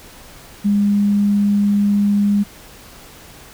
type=tone; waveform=sine; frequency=203.7 Hz; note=G#3; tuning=33 cents flat; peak=-12 dBFS; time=0.64-2.44 s; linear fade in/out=20 ms; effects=pink hiss -41 dBFS RMS until 3.53 s